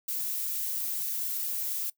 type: noise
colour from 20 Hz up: violet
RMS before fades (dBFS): -32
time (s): 0.08-1.9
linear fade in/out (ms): 5
effects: noise-tail reverb RT60 0.1 s tail -20 dB re dry